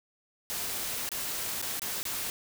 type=noise with dropouts; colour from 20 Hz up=white; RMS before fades=-34 dBFS; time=0.5-2.3 s; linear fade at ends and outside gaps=0 ms; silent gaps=1.09-1.117 / 1.616-1.625 / 1.795-1.819 / 2.03-2.053 s; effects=none